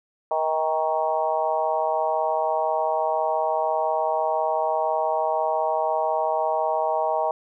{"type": "harmonic tone with a mistuned harmonic", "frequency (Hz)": 158.2, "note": "D#3", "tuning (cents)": 29, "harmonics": [3, 4, 5, 6, 7], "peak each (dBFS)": [-31, -24, -26, -27, -33], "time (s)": [0.31, 7.31], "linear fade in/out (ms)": 2, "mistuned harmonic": 6, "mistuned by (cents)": -26, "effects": []}